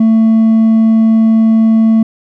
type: tone with hard clipping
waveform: sine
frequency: 223 Hz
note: A3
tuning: 23 cents sharp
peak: -6 dBFS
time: 0-2.03 s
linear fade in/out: 5 ms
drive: 2 dB
effects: none